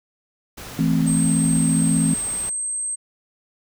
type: noise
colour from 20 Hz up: pink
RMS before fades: -36 dBFS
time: 0.57-2.5 s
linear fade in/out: 10 ms
type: chord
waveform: sine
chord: A minor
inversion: second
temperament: equal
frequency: 164.81 / 220 / 261.6 Hz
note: E3 / A3 / C4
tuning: 0 / 0 / 0 cents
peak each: -19 / -22 / -21 dBFS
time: 0.79-2.14 s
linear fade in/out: 2 ms
type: tone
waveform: sine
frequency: 8310 Hz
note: C9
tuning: 13 cents flat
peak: -23 dBFS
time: 1.06-2.96 s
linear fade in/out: 20 ms
effects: none